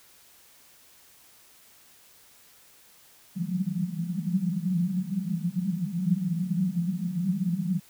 white band-pass noise, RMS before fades -28 dBFS, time 3.35-7.8 s, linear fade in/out 20 ms, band 170 to 190 Hz, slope 96 dB/octave, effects white hiss -56 dBFS RMS until 7.89 s

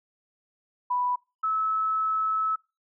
sine tone pair in turn, 987.8 / 1299.1 Hz, B5 / E6, 0 / -26 cents, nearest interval perfect fourth, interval 474 cents, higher second, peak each -23 dBFS, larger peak neither, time 0.9-1.16 / 1.43-2.56 s, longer second, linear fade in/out 10 ms, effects noise-tail reverb RT60 0.3 s tail -26 dB re dry

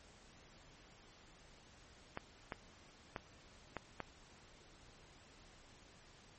clicks, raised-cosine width 0.5 ms, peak -25 dBFS, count 5, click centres 2.174 / 2.522 / 3.162 / 3.767 / 4.003 s, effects pink hiss -62 dBFS RMS until 6.38 s + MP3 32 kbps

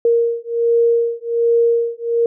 sine beating tone pair, 466.2 / 467.5 Hz, A#4 / A#4, 0 / +5 cents, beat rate 1.3 Hz, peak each -16 dBFS, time 0.05-2.26 s, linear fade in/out 2 ms, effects none

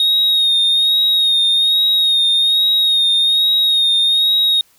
triangle tone with vibrato, 3729 Hz, A#7, in tune, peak -9 dBFS, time 0-4.61 s, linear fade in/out 2 ms, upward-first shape sine, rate 1.2 Hz, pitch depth 36 cents each way, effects tanh soft clip ceiling -5 dBFS + white hiss -54 dBFS RMS until 4.78 s

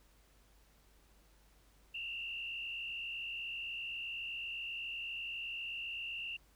sine tone with frequency modulation, 2756 Hz, F7, 24 cents flat, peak -39 dBFS, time 1.94-6.37 s, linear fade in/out 10 ms, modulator 67.8 Hz, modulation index 1.4, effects added 50 Hz sine -65 dBFS peak until 6.55 s + pink hiss -69 dBFS RMS until 6.55 s

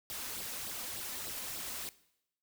white noise with flanger, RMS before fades -41 dBFS, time 0.1-1.89 s, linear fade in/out 0 ms, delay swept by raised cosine 0.22 to 4.02 ms, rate 3.4 Hz, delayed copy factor +0.6, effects noise-tail reverb RT60 0.8 s tail -19 dB re dry

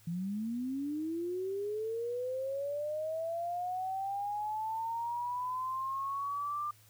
sine linear sweep, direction up, 164.3 to 1196 Hz, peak -33 dBFS, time 0.07-6.71 s, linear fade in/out 5 ms, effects added 107 Hz sine -62 dBFS peak until 6.89 s + white hiss -63 dBFS RMS until 6.89 s

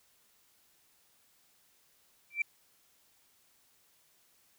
sine tone with exponential growth, 2342 Hz, D7, 5 cents flat, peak -23 dBFS, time 2.3-2.42 s, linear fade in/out 5 ms, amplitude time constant 25 ms, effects tanh soft clip ceiling -20 dBFS + white hiss -68 dBFS RMS until 4.58 s

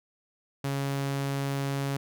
sawtooth tone, 138.59 Hz, C#3, in tune, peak -24 dBFS, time 0.64-1.97 s, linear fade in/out 5 ms, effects none

